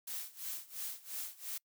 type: noise with tremolo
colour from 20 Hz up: blue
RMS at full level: -40 dBFS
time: 0.07-1.58 s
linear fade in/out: 5 ms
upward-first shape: sine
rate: 2.9 Hz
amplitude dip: 90%
effects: noise-tail reverb RT60 0.1 s tail -26 dB re dry